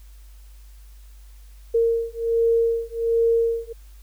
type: beating tone pair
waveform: sine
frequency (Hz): 460 / 461.3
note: A#4 / A#4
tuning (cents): -23 / -18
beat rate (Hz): 1.3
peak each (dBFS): -21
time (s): 1.74-3.73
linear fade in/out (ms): 10
effects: added 50 Hz sine -42 dBFS peak until 4.02 s + white hiss -58 dBFS RMS until 4.02 s